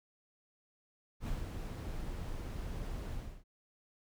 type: noise with ADSR envelope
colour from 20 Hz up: brown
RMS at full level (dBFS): -36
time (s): 1.2-3.44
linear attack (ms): 70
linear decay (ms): 160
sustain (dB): -4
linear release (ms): 310
effects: none